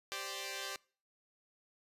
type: chord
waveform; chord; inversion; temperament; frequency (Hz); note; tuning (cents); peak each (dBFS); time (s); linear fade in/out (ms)
5% pulse; G suspended fourth; none; equal; 392 / 523.3 / 587.3; G4 / C5 / D5; 0 / 0 / 0; -33; 0.12-0.76; 0
effects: noise-tail reverb RT60 0.4 s tail -23 dB re dry + resampled to 32000 Hz